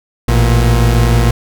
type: tone pair together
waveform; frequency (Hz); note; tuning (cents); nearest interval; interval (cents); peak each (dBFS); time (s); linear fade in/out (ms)
40% pulse; 55.78 / 118.2; A1 / A#2; +24 / +24; octave + minor second; 1300; -10; 0.28-1.31; 5
effects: none